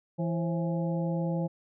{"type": "harmonic tone with a mistuned harmonic", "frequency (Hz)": 166.7, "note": "E3", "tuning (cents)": 20, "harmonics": [1, 2, 3, 4, 5], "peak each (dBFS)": [-28, -37, -35, -43, -42], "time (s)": [0.18, 1.48], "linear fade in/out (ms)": 20, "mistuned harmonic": 3, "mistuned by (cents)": 100, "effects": []}